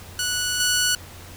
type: tone with level steps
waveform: 10% pulse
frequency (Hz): 1474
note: F#6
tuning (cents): -7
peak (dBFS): -14 / -10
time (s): 0.19-0.95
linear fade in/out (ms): 2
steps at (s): 0.6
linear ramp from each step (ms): 2
effects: added 89 Hz sine -43 dBFS peak until 1.36 s + pink hiss -43 dBFS RMS until 1.36 s